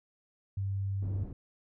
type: tone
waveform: sine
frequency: 98 Hz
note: G2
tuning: in tune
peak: -30 dBFS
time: 0.57-1.24 s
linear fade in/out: 5 ms
type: low-pass noise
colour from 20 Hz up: pink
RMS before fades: -42 dBFS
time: 1.02-1.33 s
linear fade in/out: 5 ms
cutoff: 300 Hz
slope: 12 dB/octave
effects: none